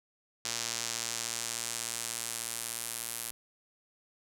sawtooth tone with band-pass filter sweep, 116.54 Hz, A#2, in tune, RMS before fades -37 dBFS, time 0.45-3.31 s, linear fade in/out 0 ms, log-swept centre 6200 to 11000 Hz, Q 1.5, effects none

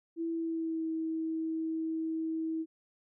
sine tone with pitch glide, 331.1 to 321.9 Hz, E4 to E4, +8 to -41 cents, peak -31 dBFS, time 0.16-2.66 s, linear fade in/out 50 ms, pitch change -49 cents, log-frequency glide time 0.29-0.88 s, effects none

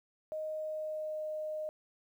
sine tone with pitch glide, 622.3 to 616.9 Hz, D#5 to D#5, 0 to -15 cents, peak -35 dBFS, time 0.32-1.69 s, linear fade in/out 0 ms, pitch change -15 cents, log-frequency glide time 0.45-1.25 s, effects 11-bit

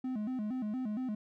triangle tone with vibrato, 233.1 Hz, A#3, in tune, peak -31 dBFS, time 0.04-1.15 s, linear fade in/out 5 ms, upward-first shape square, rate 4.3 Hz, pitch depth 170 cents each way, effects none

